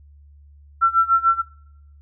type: tone with tremolo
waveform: sine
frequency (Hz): 1349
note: E6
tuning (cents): +40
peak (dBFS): -11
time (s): 0.81-1.42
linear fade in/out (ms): 20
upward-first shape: sine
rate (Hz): 6.8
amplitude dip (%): 90
effects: noise-tail reverb RT60 0.9 s tail -25 dB re dry + added 72 Hz sine -45 dBFS peak until 2.01 s